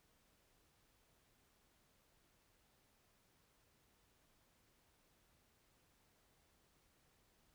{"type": "silence", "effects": ["pink hiss -75 dBFS RMS until 7.54 s"]}